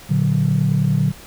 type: chord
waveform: sine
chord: Bb augmented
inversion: none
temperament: equal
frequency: 116.54 / 146.83 / 185 Hz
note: Bb2 / D3 / F#3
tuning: 0 / 0 / 0 cents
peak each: -20 / -16 / -19 dBFS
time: 0.09-1.12 s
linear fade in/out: 20 ms
effects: tanh soft clip ceiling -7 dBFS + pink hiss -41 dBFS RMS until 1.26 s